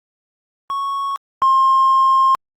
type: tone pair in turn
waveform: triangle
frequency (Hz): 1106 / 1063.6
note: C#6 / C6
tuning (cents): -4 / +28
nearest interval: minor second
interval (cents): 68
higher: first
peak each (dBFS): -17 / -7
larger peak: second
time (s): 0.7-1.16 / 1.42-2.35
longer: second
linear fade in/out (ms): 0
effects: tanh soft clip ceiling -7 dBFS + Opus 24 kbps